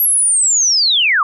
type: linear sweep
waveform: sine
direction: down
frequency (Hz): 11740 to 1082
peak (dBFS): -10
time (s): 0-1.23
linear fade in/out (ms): 2
effects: none